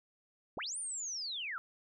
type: linear two-way sweep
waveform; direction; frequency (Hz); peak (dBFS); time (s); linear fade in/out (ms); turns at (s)
sine; up then down; 115.7 to 9397 to 1252; -37; 0.57-1.58; 0; 0.78
effects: none